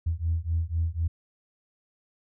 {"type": "beating tone pair", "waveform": "sine", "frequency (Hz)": [80.8, 84.8], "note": ["E2", "E2"], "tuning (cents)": [-34, 50], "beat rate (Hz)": 4, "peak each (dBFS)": -27, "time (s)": [0.06, 1.08], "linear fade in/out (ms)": 10, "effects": ["tanh soft clip ceiling -17 dBFS"]}